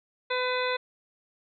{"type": "harmonic tone", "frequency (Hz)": 503, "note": "B4", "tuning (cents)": 32, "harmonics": [1, 2, 3, 4, 5, 7, 8], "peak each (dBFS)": [-29, -32, -34, -35, -36, -37, -38], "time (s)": [0.3, 0.77], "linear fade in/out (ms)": 10, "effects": []}